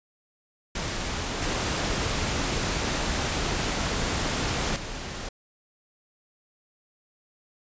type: noise with level steps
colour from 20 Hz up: pink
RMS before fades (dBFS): -30 / -27 / -35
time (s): 0.75-5.29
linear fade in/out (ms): 5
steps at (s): 1.42 / 4.76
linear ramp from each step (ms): 2
effects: resampled to 16000 Hz